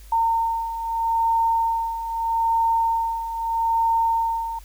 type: beating tone pair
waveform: sine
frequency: 912 / 912.79 Hz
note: A#5 / A#5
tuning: -38 / -37 cents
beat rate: 0.79 Hz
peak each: -26 / -20 dBFS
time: 0.12-4.59 s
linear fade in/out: 5 ms
effects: added 50 Hz sine -41 dBFS peak until 4.64 s + white hiss -52 dBFS RMS until 4.64 s